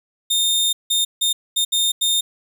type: tone bursts at uneven times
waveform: sawtooth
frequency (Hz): 3644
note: A#7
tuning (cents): -40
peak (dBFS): -13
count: 6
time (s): 0.3-0.73 / 0.9-1.05 / 1.21-1.33 / 1.56-1.65 / 1.72-1.92 / 2.01-2.21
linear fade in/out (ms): 10
effects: none